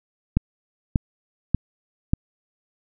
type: click train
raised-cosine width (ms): 5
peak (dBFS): -5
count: 4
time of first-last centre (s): 0.37-2.135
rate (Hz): 1.7
effects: none